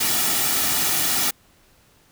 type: noise with comb filter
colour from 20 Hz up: white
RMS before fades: -21 dBFS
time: 0-1.31 s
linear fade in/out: 10 ms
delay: 1.9 ms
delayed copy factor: -0.5
effects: pink hiss -57 dBFS RMS until 2.11 s